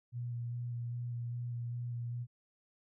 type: tone with vibrato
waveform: sine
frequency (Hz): 120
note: B2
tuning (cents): -49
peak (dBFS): -36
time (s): 0.12-2.27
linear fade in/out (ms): 50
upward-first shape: square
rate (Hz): 2.5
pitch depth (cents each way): 13
effects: none